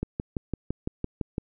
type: click train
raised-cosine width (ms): 3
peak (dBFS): -15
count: 9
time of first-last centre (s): 0.03-1.381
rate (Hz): 5.92
effects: none